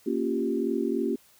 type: chord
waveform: sine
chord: G half-diminished seventh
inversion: first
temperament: equal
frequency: 233.1 / 277.2 / 349.2 / 392 Hz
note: Bb3 / Db4 / F4 / G4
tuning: 0 / 0 / 0 / 0 cents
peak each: -30 dBFS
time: 0.06-1.16 s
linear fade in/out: 10 ms
effects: white hiss -59 dBFS RMS until 1.39 s